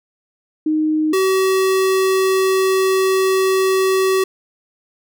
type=tone pair in turn; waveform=sine / square; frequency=309.8 / 380.2 Hz; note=D#4 / F#4; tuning=-7 / +47 cents; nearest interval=major third; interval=354 cents; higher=second; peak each=-14 dBFS; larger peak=neither; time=0.66-1.13 / 1.13-4.24 s; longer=second; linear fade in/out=5 ms; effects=none